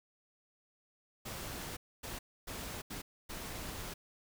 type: noise bursts at uneven times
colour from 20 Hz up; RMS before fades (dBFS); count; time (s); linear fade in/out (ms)
pink; -43; 5; 1.25-1.77 / 2.03-2.19 / 2.47-2.82 / 2.9-3.02 / 3.29-3.94; 10
effects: none